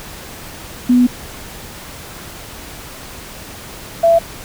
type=tone pair in turn; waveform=sine; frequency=246.9 / 669.5 Hz; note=B3 / E5; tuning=0 / +27 cents; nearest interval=octave + perfect fourth; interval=1727 cents; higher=second; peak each=-7 dBFS; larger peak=neither; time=0.89-1.07 / 4.03-4.19 s; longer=first; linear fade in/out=10 ms; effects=pink hiss -33 dBFS RMS until 4.44 s